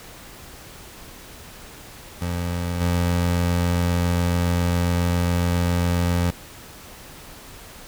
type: tone with level steps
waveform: 25% pulse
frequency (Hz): 87.31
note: F2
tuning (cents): 0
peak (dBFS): -20 / -15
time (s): 2.21-6.31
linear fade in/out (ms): 10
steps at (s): 2.8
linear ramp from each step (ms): 20
effects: pink hiss -42 dBFS RMS until 7.87 s